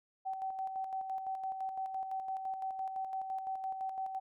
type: tone with tremolo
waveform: sine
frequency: 765 Hz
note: G5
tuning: 42 cents flat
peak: -34 dBFS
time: 0.25-4.2 s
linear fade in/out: 20 ms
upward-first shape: square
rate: 5.9 Hz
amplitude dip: 45%
effects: none